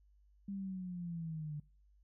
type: linear sweep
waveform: sine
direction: down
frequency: 200 to 146.83 Hz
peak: -39 dBFS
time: 0.48-1.6 s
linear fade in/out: 5 ms
effects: noise-tail reverb RT60 0.4 s tail -23 dB re dry + added 50 Hz sine -64 dBFS peak until 2.03 s